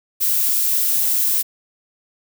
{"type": "noise", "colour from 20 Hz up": "violet", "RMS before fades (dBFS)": -18, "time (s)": [0.2, 1.43], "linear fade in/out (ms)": 20, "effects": []}